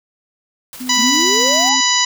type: noise with tremolo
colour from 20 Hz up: white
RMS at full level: -33 dBFS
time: 0.73-1.69 s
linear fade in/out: 0 ms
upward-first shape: square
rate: 15 Hz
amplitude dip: 30%
type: tone with pitch glide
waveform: sine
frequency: 253.3 to 264.4 Hz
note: B3 to C4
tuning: +44 to +18 cents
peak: -24 dBFS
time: 0.8-1.81 s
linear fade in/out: 10 ms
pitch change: +74 cents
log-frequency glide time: 1.23-1.67 s
type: harmonic tone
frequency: 987.8 Hz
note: B5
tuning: in tune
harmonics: 1 / 2 / 3 / 4 / 5 / 6 / 7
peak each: -20 / -20 / -20 / -20 / -20 / -20 / -20 dBFS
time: 0.89-2.05 s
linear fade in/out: 5 ms
type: exponential sweep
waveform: sine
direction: up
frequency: 207.7 to 932.3 Hz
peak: -18 dBFS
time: 0.96-1.78 s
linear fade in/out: 50 ms
effects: none